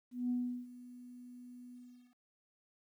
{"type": "tone with ADSR envelope", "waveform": "sine", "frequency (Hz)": 246.4, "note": "B3", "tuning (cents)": -4, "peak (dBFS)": -30, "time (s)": [0.11, 2.16], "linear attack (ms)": 190, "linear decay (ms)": 360, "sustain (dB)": -19, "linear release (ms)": 420, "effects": ["tanh soft clip ceiling -26 dBFS", "12-bit"]}